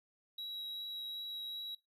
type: tone with vibrato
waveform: triangle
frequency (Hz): 3871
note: B7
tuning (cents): -35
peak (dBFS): -39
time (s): 0.38-1.75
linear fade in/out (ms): 5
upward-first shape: triangle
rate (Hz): 2.6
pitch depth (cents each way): 8
effects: noise-tail reverb RT60 0.2 s tail -18 dB re dry